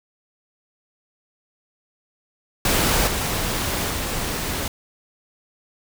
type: noise with level steps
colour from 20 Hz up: pink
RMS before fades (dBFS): -19 / -24 / -26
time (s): 2.65-4.68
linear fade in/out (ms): 2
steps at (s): 3.07 / 3.9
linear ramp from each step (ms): 5
effects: none